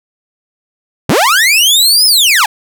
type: linear two-way sweep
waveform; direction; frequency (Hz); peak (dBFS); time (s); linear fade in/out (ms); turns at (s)
sawtooth; up then down; 89.2 to 5220 to 750; -3; 1.09-2.46; 5; 2.06
effects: none